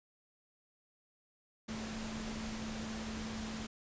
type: tone in noise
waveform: sine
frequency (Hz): 220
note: A3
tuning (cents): 0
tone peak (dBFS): -41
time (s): 1.68-3.67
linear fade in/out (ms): 10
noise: pink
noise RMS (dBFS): -44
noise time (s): 1.68-3.67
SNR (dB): 0
effects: resampled to 16000 Hz